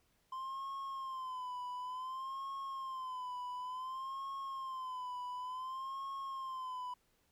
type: tone with vibrato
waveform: triangle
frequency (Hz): 1038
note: C6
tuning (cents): -14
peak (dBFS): -38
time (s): 0.32-6.94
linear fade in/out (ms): 5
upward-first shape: sine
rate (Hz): 0.56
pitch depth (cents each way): 82
effects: pink hiss -75 dBFS RMS until 7.31 s